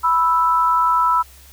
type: tone pair together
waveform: sine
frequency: 987.8 / 1318.6 Hz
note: B5 / E6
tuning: 0 / 0 cents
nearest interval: perfect fourth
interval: 500 cents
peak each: -16 dBFS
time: 0.03-1.23 s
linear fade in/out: 20 ms
effects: added 67 Hz sine -45 dBFS peak until 1.52 s + white hiss -47 dBFS RMS until 1.52 s